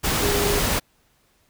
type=tone in noise; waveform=sine; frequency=408.2 Hz; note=G#4; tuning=30 cents flat; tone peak=-23 dBFS; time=0.21-0.6 s; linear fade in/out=20 ms; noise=pink; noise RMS=-22 dBFS; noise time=0.03-0.8 s; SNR=-4 dB; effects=pink hiss -63 dBFS RMS until 1.49 s